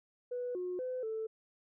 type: tone with pitch steps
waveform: sine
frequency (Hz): 492.4 / 361.6 / 508 / 441.5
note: B4 / F#4 / B4 / A4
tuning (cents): -5 / -40 / +49 / +6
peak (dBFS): -34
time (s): 0.31-1.27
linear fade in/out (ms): 10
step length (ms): 240
effects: tanh soft clip ceiling -30 dBFS